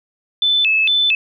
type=tone with vibrato; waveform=sine; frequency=3026 Hz; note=F#7; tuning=38 cents sharp; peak=-12 dBFS; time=0.42-1.15 s; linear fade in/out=2 ms; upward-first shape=square; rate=2.2 Hz; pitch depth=260 cents each way; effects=none